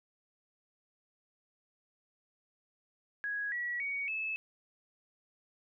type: tone with pitch steps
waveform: sine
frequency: 1661.2 / 1930.4 / 2243 / 2607 Hz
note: G#6 / B6 / C#7 / E7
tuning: 0 / -40 / +20 / -20 cents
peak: -33 dBFS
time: 3.24-4.36 s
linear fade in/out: 0 ms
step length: 280 ms
effects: none